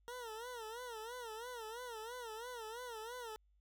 20% pulse tone with vibrato, 466.2 Hz, A#4, in tune, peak -40 dBFS, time 0.08-3.36 s, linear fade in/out 0 ms, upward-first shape sine, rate 3 Hz, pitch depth 130 cents each way, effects added 50 Hz sine -69 dBFS peak until 3.6 s

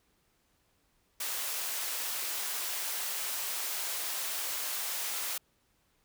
white high-pass noise, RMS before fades -35 dBFS, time 1.2-5.38 s, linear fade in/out 5 ms, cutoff 550 Hz, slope 12 dB/octave, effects pink hiss -72 dBFS RMS until 6.04 s

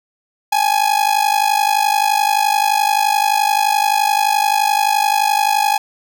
45% pulse ring-modulated tone, 834 Hz, G#5, 7 cents sharp, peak -10 dBFS, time 0.52-5.78 s, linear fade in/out 5 ms, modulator 25.8 Hz, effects none

